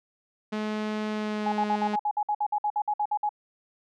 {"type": "tone with pitch glide", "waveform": "sawtooth", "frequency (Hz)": [213.7, 209.5], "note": ["G#3", "G#3"], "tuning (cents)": [50, 15], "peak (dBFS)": -24, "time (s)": [0.52, 1.96], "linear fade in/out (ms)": 10, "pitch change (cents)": -35, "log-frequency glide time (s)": [1.11, 1.7]}
{"type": "tone bursts", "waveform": "sine", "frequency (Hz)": 837, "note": "G#5", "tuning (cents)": 13, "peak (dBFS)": -23, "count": 16, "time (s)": [1.46, 3.292], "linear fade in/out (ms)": 5, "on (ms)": 62, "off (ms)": 56}
{"effects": ["low-pass 4000 Hz 12 dB/octave"]}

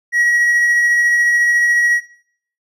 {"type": "tone with tremolo", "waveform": "triangle", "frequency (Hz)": 1911, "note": "A#6", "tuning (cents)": 43, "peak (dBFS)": -8, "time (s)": [0.12, 2.01], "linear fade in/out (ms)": 50, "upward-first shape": "triangle", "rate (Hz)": 14, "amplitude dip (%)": 25, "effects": ["noise-tail reverb RT60 0.6 s tail -18 dB re dry", "resampled to 32000 Hz"]}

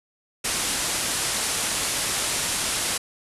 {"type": "low-pass noise", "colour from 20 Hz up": "white", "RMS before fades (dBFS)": -26, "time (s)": [0.44, 2.98], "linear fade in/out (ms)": 10, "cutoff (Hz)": 11000, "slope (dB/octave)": 48, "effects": ["resampled to 32000 Hz"]}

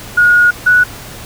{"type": "tone pair in turn", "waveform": "sine", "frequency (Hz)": [1443, 1473.3], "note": ["F#6", "F#6"], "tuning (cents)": [-44, -8], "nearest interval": "unison", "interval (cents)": 36, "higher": "second", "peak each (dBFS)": -5, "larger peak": "neither", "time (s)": [[0.17, 0.51], [0.66, 0.84]], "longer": "first", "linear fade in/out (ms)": 10, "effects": ["added 112 Hz sine -38 dBFS peak until 1.25 s", "pink hiss -31 dBFS RMS until 1.25 s"]}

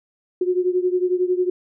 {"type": "beating tone pair", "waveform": "sine", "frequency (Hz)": [360, 371], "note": ["F#4", "F#4"], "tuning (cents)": [-47, 5], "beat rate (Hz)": 11, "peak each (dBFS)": [-19, -22], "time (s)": [0.41, 1.5], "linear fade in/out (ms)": 5, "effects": []}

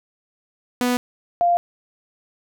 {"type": "tone pair in turn", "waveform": ["sawtooth", "sine"], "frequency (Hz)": [246.9, 696.1], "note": ["B3", "F5"], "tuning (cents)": [0, -6], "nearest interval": "octave + tritone", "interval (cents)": 1794, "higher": "second", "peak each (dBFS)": -14, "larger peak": "neither", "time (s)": [[0.81, 0.97], [1.41, 1.57]], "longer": "neither", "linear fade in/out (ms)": 0, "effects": []}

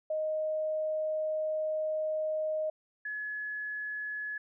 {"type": "tone pair in turn", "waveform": "sine", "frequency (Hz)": [622.3, 1700.2], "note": ["D#5", "G#6"], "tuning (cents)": [0, 40], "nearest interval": "octave + perfect fourth", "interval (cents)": 1740, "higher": "second", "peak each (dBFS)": [-29, -34], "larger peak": "first", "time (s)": [[0.1, 2.7], [3.05, 4.38]], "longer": "first", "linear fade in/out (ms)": 5, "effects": []}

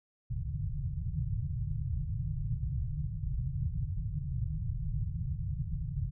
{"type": "low-pass noise", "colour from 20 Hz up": "white", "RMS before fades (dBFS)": -34, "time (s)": [0.3, 6.11], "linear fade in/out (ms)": 10, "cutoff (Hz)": 160, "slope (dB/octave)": 96, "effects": []}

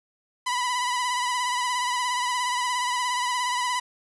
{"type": "tone with vibrato", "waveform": "sawtooth", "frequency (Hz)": 990, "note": "B5", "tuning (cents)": 4, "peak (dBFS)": -20, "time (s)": [0.46, 3.8], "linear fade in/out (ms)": 10, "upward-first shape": "sine", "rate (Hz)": 17, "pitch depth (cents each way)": 41, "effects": ["resampled to 24000 Hz", "8-bit"]}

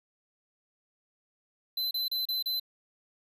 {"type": "tone bursts", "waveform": "square", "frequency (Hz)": 4043, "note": "B7", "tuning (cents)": 40, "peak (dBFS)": -29, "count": 5, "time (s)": [1.77, 2.598], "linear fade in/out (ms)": 5, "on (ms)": 140, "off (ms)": 32, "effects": []}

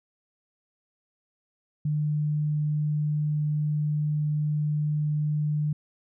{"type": "tone", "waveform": "sine", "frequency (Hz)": 150.2, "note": "D3", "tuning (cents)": 39, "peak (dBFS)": -23, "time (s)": [1.85, 5.73], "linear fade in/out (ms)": 5, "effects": []}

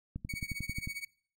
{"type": "click train", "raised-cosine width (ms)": 5, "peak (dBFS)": -25, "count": 9, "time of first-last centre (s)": [0.16, 0.874], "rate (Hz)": 11.2}
{"type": "tone with tremolo", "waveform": "40% pulse", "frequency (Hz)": 2241, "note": "C#7", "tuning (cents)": 18, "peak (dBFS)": -34, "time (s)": [0.29, 1.05], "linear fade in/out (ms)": 5, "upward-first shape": "triangle", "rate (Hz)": 15, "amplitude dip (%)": 95}
{"effects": ["noise-tail reverb RT60 0.5 s tail -23 dB re dry"]}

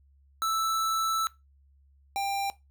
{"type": "tone pair in turn", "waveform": "square", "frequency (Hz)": [1318.5, 792.9], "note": ["E6", "G5"], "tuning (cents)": [0, 20], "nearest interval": "major sixth", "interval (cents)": 880, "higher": "first", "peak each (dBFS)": [-26, -28], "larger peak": "first", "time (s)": [[0.42, 1.27], [2.16, 2.5]], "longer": "first", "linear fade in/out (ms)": 0, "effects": ["noise-tail reverb RT60 0.2 s tail -18 dB re dry", "added 69 Hz sine -58 dBFS peak until 2.7 s"]}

